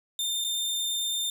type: tone with dropouts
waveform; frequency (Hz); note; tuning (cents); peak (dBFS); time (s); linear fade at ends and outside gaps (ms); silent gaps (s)
sawtooth; 3609; A7; +43; -24; 0.19-1.3; 2; 0.442-0.446
effects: none